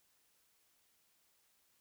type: silence
effects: white hiss -74 dBFS RMS until 1.8 s